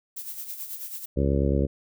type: noise with tremolo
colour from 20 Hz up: violet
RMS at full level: -34 dBFS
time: 0.16-1.06 s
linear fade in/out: 10 ms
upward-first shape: sine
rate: 9.2 Hz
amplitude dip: 60%
type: harmonic tone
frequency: 69.3 Hz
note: C#2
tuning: in tune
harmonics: 1 / 2 / 3 / 4 / 5 / 6 / 7 / 8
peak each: -24 / -27 / -29 / -30 / -31 / -32 / -32 / -33 dBFS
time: 1.16-1.67 s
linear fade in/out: 20 ms
effects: none